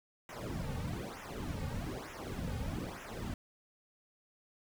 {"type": "noise with flanger", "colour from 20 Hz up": "brown", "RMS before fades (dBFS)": -40, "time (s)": [0.29, 3.34], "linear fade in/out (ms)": 2, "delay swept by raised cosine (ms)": [0.22, 3.02], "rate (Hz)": 1.1, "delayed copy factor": -0.95, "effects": []}